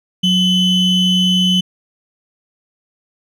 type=ring-modulated tone; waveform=triangle; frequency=1603 Hz; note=G6; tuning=38 cents sharp; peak=-6 dBFS; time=0.23-1.61 s; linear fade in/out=10 ms; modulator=1420 Hz; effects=none